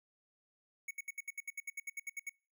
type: tone bursts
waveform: square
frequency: 2221 Hz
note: C#7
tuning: 3 cents sharp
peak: -39 dBFS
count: 15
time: 0.88-2.295 s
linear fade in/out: 5 ms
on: 29 ms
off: 70 ms
effects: noise-tail reverb RT60 0.4 s tail -26 dB re dry